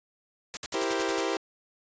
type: noise bursts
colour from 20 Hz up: white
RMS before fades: -33 dBFS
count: 8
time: 0.54-1.206 s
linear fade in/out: 0 ms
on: 29 ms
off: 62 ms
type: chord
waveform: sawtooth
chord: C dominant seventh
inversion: first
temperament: equal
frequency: 329.6 / 392 / 466.2 / 523.3 Hz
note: E4 / G4 / Bb4 / C5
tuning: 0 / 0 / 0 / 0 cents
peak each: -28 / -27 / -30 / -30 dBFS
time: 0.74-1.37 s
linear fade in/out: 2 ms
effects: resampled to 16000 Hz